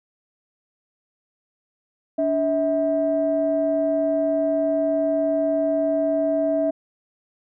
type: tone pair together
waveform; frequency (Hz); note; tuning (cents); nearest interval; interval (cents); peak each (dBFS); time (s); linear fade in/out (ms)
sine; 288.7 / 648; D4 / E5; -30 / -30; octave + major second; 1400; -23 / -19; 2.18-6.71; 10
effects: tanh soft clip ceiling -11 dBFS